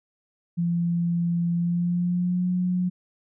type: tone with pitch glide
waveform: sine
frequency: 171.3 to 180.65 Hz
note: F3 to F#3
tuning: -33 to -41 cents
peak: -21 dBFS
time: 0.57-2.9 s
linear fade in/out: 20 ms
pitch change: +92 cents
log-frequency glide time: 1.55-2.47 s
effects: none